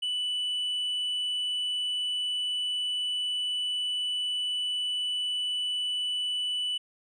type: tone with tanh clipping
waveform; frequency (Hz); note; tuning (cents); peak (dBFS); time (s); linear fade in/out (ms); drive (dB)
sine; 2974; F#7; +8; -28; 0.02-6.78; 10; 2
effects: none